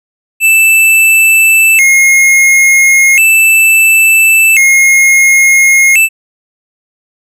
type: tone with vibrato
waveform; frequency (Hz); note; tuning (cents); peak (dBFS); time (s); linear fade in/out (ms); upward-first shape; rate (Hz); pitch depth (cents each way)
square; 2384; D7; +25; -4; 0.4-6.09; 50; square; 0.36; 180
effects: none